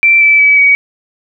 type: tone with pitch steps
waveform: sine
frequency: 2344 / 2316 / 2288 / 2260 Hz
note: D7 / D7 / D7 / C#7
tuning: -4 / -25 / -46 / +33 cents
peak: -4 dBFS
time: 0.03-0.75 s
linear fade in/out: 0 ms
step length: 180 ms
effects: none